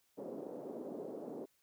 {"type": "band-pass noise", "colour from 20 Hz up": "white", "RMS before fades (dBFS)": -45, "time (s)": [0.17, 1.46], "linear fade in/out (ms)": 20, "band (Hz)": [220, 540], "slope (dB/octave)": 24, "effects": ["white hiss -75 dBFS RMS until 1.62 s"]}